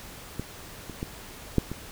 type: clicks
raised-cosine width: 3 ms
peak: -18 / -24 / -17 / -7 / -20 dBFS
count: 5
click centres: 0.396 / 0.897 / 1.029 / 1.583 / 1.716 s
effects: pink hiss -44 dBFS RMS until 1.91 s